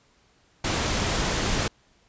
pink noise, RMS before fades -25 dBFS, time 0.64-1.68 s, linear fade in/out 5 ms, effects pink hiss -62 dBFS RMS until 2.08 s + resampled to 16000 Hz

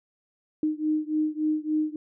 sine beating tone pair, 306.5 / 310 Hz, D#4 / D#4, -26 / -6 cents, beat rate 3.5 Hz, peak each -26 / -27 dBFS, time 0.63-1.96 s, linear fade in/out 2 ms, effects none

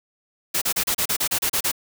white noise bursts, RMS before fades -22 dBFS, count 11, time 0.54-1.717 s, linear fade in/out 10 ms, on 77 ms, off 33 ms, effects none

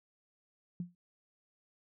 sine tone with exponential decay, 175.8 Hz, F3, 12 cents sharp, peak -32 dBFS, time 0.8-0.95 s, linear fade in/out 2 ms, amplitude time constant 31 ms, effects none

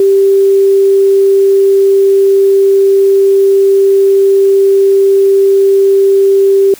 sine tone, 392 Hz, G4, in tune, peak -4 dBFS, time 0-6.74 s, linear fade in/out 2 ms, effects white hiss -35 dBFS RMS until 6.79 s

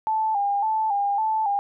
sine tone with vibrato, 840 Hz, G#5, 19 cents sharp, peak -20 dBFS, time 0.07-1.59 s, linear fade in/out 0 ms, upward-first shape square, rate 1.8 Hz, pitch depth 72 cents each way, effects none

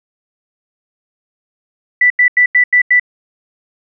sine tone bursts, 1975.5 Hz, B6, in tune, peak -6 dBFS, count 6, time 2.01-2.997 s, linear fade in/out 5 ms, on 92 ms, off 87 ms, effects none

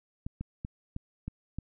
clicks, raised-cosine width 5 ms, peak -23 dBFS, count 6, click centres 0.265 / 0.41 / 0.649 / 0.964 / 1.28 / 1.586 s, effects none

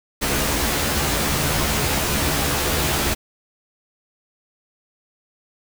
pink noise with comb filter, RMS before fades -21 dBFS, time 0.21-3.15 s, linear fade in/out 20 ms, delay 14 ms, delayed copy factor +1, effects none

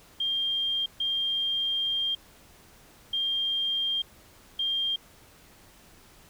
sine tone bursts at uneven times, 3198 Hz, G7, 34 cents sharp, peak -25 dBFS, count 4, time 0.2-0.86 / 1-2.15 / 3.13-4.02 / 4.59-4.96 s, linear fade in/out 5 ms, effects pink hiss -55 dBFS RMS until 6.29 s

